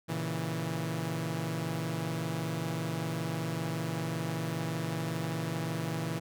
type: chord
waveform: sawtooth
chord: A# diminished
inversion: none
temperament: equal with one note detuned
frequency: 116.54 / 138.59 / 163.77 Hz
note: A#2 / C#3 / E3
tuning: 0 / 0 / -11 cents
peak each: -34 / -35 / -30 dBFS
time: 0.08-6.2 s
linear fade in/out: 20 ms
effects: none